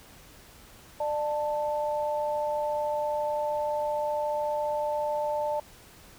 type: tone pair together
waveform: sine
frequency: 597 / 882.7 Hz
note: D5 / A5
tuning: +28 / +5 cents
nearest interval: perfect fifth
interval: 677 cents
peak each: -28 / -30 dBFS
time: 1-5.6 s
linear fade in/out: 5 ms
effects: pink hiss -52 dBFS RMS until 6.18 s